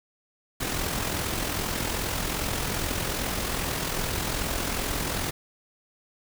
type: noise with amplitude modulation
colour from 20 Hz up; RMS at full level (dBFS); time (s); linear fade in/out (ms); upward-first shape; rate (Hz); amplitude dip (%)
pink; -27; 0.6-5.31; 10; sine; 42.5; 45
effects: none